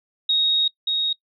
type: tone pair in turn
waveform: sine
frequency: 3758 / 3758 Hz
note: A#7 / A#7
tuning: +13 / +13 cents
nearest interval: unison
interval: 0 cents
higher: neither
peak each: -16 / -19 dBFS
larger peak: first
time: 0.29-0.68 / 0.87-1.13 s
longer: first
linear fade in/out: 5 ms
effects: noise-tail reverb RT60 0.1 s tail -23 dB re dry